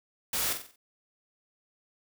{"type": "noise with echo", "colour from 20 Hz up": "white", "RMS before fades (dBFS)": -30, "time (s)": [0.33, 0.53], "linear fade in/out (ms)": 5, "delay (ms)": 46, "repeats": 5, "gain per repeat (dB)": -7, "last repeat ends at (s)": 0.76, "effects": []}